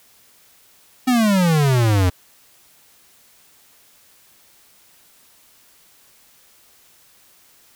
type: exponential sweep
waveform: square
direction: down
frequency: 260.5 to 87.31 Hz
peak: -14 dBFS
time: 1.07-2.1 s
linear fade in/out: 10 ms
effects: white hiss -53 dBFS RMS until 7.75 s